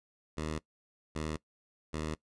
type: tone bursts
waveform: 10% pulse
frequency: 77.78 Hz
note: D#2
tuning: in tune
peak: -26 dBFS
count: 3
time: 0.37-2.15 s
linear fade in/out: 10 ms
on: 220 ms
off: 560 ms
effects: noise-tail reverb RT60 0.1 s tail -21 dB re dry + resampled to 22050 Hz